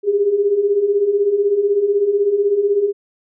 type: beating tone pair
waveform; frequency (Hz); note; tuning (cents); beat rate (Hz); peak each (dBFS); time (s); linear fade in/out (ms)
sine; 392 / 408; G4 / G#4; 0 / -31; 16; -20 / -14; 0.03-2.93; 50
effects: none